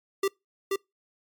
square tone with echo, 392 Hz, G4, in tune, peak -23 dBFS, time 0.23-0.28 s, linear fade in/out 5 ms, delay 480 ms, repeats 1, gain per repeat -2 dB, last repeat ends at 0.76 s, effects noise-tail reverb RT60 0.2 s tail -25 dB re dry + MP3 96 kbps

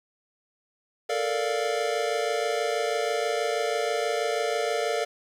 square chord, Bb major seventh, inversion third, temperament equal, 440 / 466.2 / 587.3 / 698.5 Hz, A4 / Bb4 / D5 / F5, 0 / 0 / 0 / 0 cents, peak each -31 dBFS, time 1.09-5.05 s, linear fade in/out 10 ms, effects low-pass 8000 Hz 12 dB/octave + 9-bit

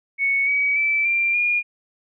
sine tone with pitch steps, 2217 / 2268 / 2319 / 2372 / 2426 Hz, C#7 / C#7 / D7 / D7 / D#7, 0 / +39 / -22 / +17 / -44 cents, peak -17 dBFS, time 0.18-1.63 s, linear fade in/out 50 ms, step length 290 ms, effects none

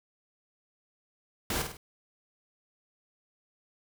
pink noise with echo, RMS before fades -31 dBFS, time 1.5-1.62 s, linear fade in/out 2 ms, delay 50 ms, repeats 3, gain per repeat -6 dB, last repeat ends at 1.77 s, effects none

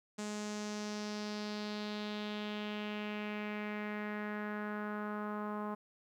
sawtooth tone with low-pass filter sweep, 209.7 Hz, G#3, 17 cents sharp, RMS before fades -40 dBFS, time 0.18-5.75 s, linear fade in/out 10 ms, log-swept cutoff 7400 to 1100 Hz, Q 2.9, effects 12-bit

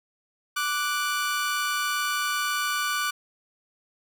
sawtooth tone pair together, 1172.4 / 1480 Hz, D6 / F#6, -3 / 0 cents, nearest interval major third, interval 403 cents, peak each -24 dBFS, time 0.56-3.11 s, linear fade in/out 10 ms, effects none

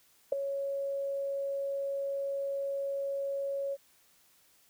sine tone with ADSR envelope, 554.4 Hz, C#5, in tune, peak -20 dBFS, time 0.32-3.77 s, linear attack 6 ms, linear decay 5 ms, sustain -11 dB, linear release 40 ms, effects white hiss -65 dBFS RMS until 4.69 s

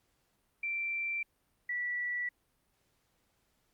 sine tone pair in turn, 2349 / 1953.7 Hz, D7 / B6, 0 / -19 cents, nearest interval minor third, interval 319 cents, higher first, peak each -32 / -32 dBFS, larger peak neither, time 0.63-1.23 / 1.69-2.29 s, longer neither, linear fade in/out 5 ms, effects pink hiss -75 dBFS RMS until 3.73 s + Opus 48 kbps

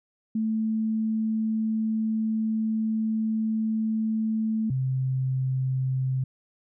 sine tone pair in turn, 220 / 130.81 Hz, A3 / C3, 0 / 0 cents, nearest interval major sixth, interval 900 cents, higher first, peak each -23 dBFS, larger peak neither, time 0.35-4.7 / 4.7-6.24 s, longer first, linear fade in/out 5 ms, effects none

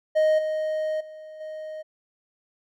triangle tone with level steps, 622.3 Hz, D#5, in tune, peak -15 / -22 / -37 / -31 dBFS, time 0.15-1.83 s, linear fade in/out 20 ms, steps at 0.38 / 1 / 1.4 s, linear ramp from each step 10 ms, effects none

